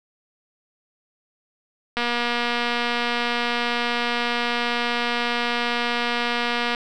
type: click train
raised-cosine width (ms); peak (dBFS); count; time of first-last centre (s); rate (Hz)
0.3; -8; 1143; 1.97-6.748; 239
effects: none